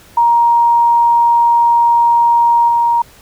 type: tone with level steps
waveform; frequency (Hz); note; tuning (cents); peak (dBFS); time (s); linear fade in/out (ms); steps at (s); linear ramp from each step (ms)
sine; 940; A#5; +14; -7 / -9; 0.17-3.02; 5; 2.68; 10
effects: pink hiss -43 dBFS RMS until 3.21 s